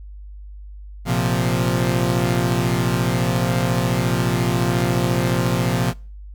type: chord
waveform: sawtooth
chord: Bb suspended second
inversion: none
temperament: equal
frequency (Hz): 116.54 / 130.81 / 174.61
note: Bb2 / C3 / F3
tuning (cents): 0 / 0 / 0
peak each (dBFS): -18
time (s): 1.05-5.94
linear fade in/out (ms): 50
effects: noise-tail reverb RT60 0.4 s tail -24 dB re dry + added 50 Hz sine -34 dBFS peak until 6.34 s